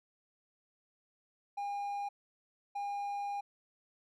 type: tone bursts at uneven times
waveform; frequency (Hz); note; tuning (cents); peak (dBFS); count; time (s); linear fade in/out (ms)
triangle; 809; G#5; -46; -33; 2; 1.57-2.09 / 2.75-3.41; 10
effects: none